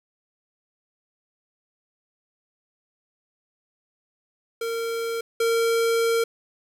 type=tone pair in turn; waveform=square; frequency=459.6 / 459.6 Hz; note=A#4 / A#4; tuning=-25 / -25 cents; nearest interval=unison; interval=0 cents; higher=neither; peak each=-26 / -20 dBFS; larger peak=second; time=4.61-5.21 / 5.4-6.24 s; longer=second; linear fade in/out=5 ms; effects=resampled to 32000 Hz + 8-bit